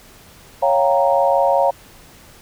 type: chord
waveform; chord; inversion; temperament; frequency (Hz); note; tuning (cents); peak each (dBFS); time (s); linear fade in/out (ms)
sine; G half-diminished seventh; second; equal; 554.4 / 698.5 / 784 / 932.3; Db5 / F5 / G5 / Bb5; 0 / 0 / 0 / 0; -16 / -18 / -21 / -19; 0.62-1.71; 10
effects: pink hiss -45 dBFS RMS until 2.41 s